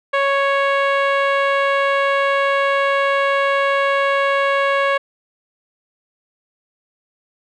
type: tone with low-pass filter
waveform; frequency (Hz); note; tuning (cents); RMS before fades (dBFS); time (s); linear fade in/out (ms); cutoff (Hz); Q
10% pulse; 554.4; C#5; 0; -17; 0.13-4.98; 10; 2000; 0.58
effects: none